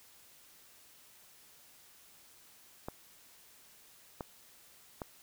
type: clicks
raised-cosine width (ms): 1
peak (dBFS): -24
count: 3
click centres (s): 2.885 / 4.208 / 5.018
effects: white hiss -60 dBFS RMS until 5.22 s